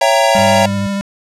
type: chord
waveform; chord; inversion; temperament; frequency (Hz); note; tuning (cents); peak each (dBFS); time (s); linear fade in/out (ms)
square; C# diminished seventh; none; equal with one note detuned; 554.4 / 667.7 / 784 / 932.3; C#5 / E5 / G5 / Bb5; 0 / +22 / 0 / 0; -15 / -15 / -17 / -16; 0.01-0.66; 5
type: tone with vibrato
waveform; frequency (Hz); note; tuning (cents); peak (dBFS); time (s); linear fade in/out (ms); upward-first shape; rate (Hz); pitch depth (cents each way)
square; 198.5; G3; +22; -17; 0.35-1.01; 0; square; 13; 10
type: tone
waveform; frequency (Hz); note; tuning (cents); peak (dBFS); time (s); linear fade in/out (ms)
triangle; 102.1; G#2; -29; -18; 0.38-0.87; 5
effects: low-pass 9000 Hz 12 dB/octave